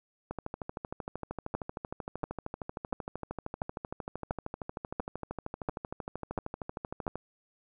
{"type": "two click trains", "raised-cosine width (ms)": 1, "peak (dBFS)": [-17, -22], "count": [9, 90], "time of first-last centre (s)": [[1.55, 7.067], [0.31, 7.156]], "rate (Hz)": [1.45, 13], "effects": []}